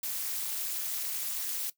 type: noise with amplitude modulation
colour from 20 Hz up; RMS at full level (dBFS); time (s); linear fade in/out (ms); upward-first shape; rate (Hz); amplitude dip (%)
blue; -30; 0.03-1.7; 5; sine; 282; 100
effects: noise-tail reverb RT60 0.1 s tail -17 dB re dry